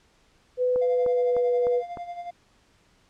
sine tone with pitch glide, 500 to 490.3 Hz, B4 to B4, +21 to -13 cents, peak -20 dBFS, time 0.57-1.83 s, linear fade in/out 50 ms, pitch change -34 cents, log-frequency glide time 0.8-1.49 s
click train, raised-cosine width 1 ms, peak -22 dBFS, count 5, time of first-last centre 0.76-1.972 s, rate 3.3 Hz
triangle tone with tremolo, 698.5 Hz, F5, in tune, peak -29 dBFS, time 0.81-2.31 s, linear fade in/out 10 ms, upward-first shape sine, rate 11 Hz, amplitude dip 65%
effects pink hiss -62 dBFS RMS until 3.09 s + low-pass 7000 Hz 12 dB/octave

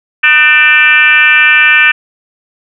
sine tone with frequency modulation, 2081 Hz, C7, 10 cents flat, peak -3 dBFS, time 0.23-1.92 s, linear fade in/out 10 ms, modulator 283 Hz, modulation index 2.3, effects none

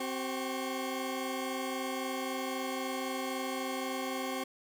20% pulse tone cluster, 262.4 / 381.7 / 1083 Hz, C4 / G4 / C#6, +5 / -46 / -41 cents, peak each -31 / -35 / -36 dBFS, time 0-4.44 s, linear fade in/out 5 ms, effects none

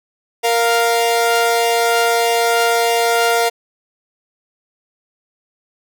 sawtooth tone pair together, 466.2 / 698.5 Hz, A#4 / F5, 0 / 0 cents, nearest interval perfect fifth, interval 700 cents, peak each -12 dBFS, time 0.43-3.5 s, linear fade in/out 20 ms, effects none

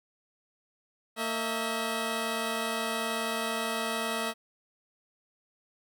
10% pulse tone pair together, 227.3 / 643 Hz, A#3 / E5, -43 / -43 cents, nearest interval octave + tritone, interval 1800 cents, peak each -24 dBFS, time 1.16-4.34 s, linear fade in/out 50 ms, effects none

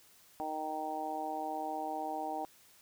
harmonic tone, 155.56 Hz, D#3, in tune, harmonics 2 / 3 / 4 / 5 / 6, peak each -43 / -47 / -43 / -37 / -44 dBFS, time 0.4-2.45 s, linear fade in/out 0 ms, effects white hiss -62 dBFS RMS until 2.81 s

